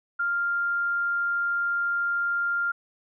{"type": "tone", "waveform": "sine", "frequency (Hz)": 1396.9, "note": "F6", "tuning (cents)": 0, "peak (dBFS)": -23, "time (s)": [0.19, 2.72], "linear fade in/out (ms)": 10, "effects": []}